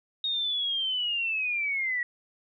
sine linear sweep, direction down, 3738 to 1913 Hz, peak -26 dBFS, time 0.24-2.03 s, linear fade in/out 2 ms, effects none

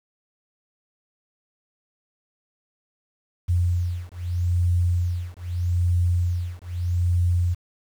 sine beating tone pair, 87.6 / 88.4 Hz, F2 / F2, +6 / +22 cents, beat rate 0.8 Hz, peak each -23 dBFS, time 3.48-7.55 s, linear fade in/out 20 ms, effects 8-bit

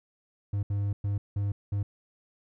triangle tone bursts at uneven times, 101 Hz, G#2, 48 cents flat, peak -24 dBFS, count 5, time 0.53-0.63 / 0.7-0.93 / 1.04-1.18 / 1.36-1.52 / 1.72-1.83 s, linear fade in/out 5 ms, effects none

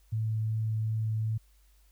sine tone with vibrato, 110 Hz, A2, in tune, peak -27 dBFS, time 0.12-1.38 s, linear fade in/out 10 ms, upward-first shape triangle, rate 2.7 Hz, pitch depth 8 cents each way, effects added 50 Hz sine -59 dBFS peak until 1.91 s + white hiss -69 dBFS RMS until 1.91 s

